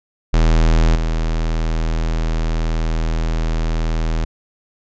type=tone with level steps; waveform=square; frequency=40.43 Hz; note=E1; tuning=33 cents flat; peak=-11 / -17 dBFS; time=0.33-4.25 s; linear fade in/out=10 ms; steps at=0.95 s; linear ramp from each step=10 ms; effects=resampled to 16000 Hz

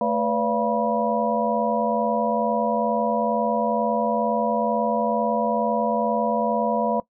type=tone cluster; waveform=sine; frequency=220.5 / 495.8 / 578 / 688 / 971 Hz; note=A3 / B4 / D5 / F5 / B5; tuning=+4 / +7 / -28 / -26 / -30 cents; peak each=-26 dBFS; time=0.01-7 s; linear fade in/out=2 ms; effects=noise-tail reverb RT60 0.1 s tail -19 dB re dry

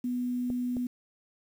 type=tone; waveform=sine; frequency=246.9 Hz; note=B3; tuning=in tune; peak=-28 dBFS; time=0.04-0.87 s; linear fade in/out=5 ms
type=clicks; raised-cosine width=2 ms; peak=-26 dBFS; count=2; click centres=0.502 / 0.768 s
effects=9-bit

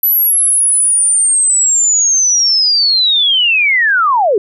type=linear sweep; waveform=sine; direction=down; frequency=12000 to 370 Hz; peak=-8 dBFS; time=0.03-4.38 s; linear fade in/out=2 ms; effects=none

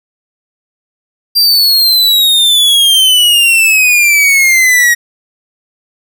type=exponential sweep; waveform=45% pulse; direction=down; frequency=4751 to 1887 Hz; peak=-5 dBFS; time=1.35-4.95 s; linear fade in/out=20 ms; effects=none

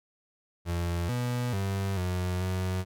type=tone with pitch steps; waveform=35% pulse; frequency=86 / 122.6 / 97.5 / 90.6 / 92.6 Hz; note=F2 / B2 / G2 / F#2 / F#2; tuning=-26 / -12 / -9 / -36 / +2 cents; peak=-26 dBFS; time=0.65-2.85 s; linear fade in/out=50 ms; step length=440 ms; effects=none

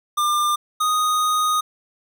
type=tone pair in turn; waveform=square; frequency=1198 / 1242.4 Hz; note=D6 / D#6; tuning=+34 / -3 cents; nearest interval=minor second; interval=63 cents; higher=second; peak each=-18 dBFS; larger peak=neither; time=0.17-0.56 / 0.8-1.61 s; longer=second; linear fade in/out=10 ms; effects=none

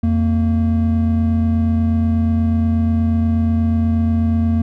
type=tone pair together; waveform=triangle; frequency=85.6 / 228.5 Hz; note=F2 / A#3; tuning=-34 / -34 cents; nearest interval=octave + perfect fourth; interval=1700 cents; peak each=-14 dBFS; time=0.03-4.62 s; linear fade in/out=5 ms; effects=none

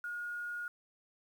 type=tone with quantisation; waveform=sine; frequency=1434 Hz; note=F6; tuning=45 cents sharp; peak=-37 dBFS; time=0.04-0.68 s; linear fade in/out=2 ms; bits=10; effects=none

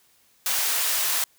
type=high-pass noise; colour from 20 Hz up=white; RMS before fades=-24 dBFS; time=0.46-1.24 s; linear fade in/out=2 ms; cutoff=660 Hz; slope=12 dB/octave; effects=white hiss -61 dBFS RMS until 1.38 s

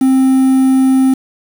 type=tone with quantisation; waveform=triangle; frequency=263.5 Hz; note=C4; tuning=12 cents sharp; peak=-5 dBFS; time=0.01-1.14 s; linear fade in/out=5 ms; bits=5; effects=none

